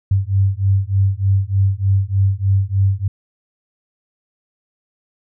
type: beating tone pair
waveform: sine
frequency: 96 / 99.3 Hz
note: G2 / G2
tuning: -36 / +23 cents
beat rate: 3.3 Hz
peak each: -16 dBFS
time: 0.11-3.08 s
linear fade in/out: 5 ms
effects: none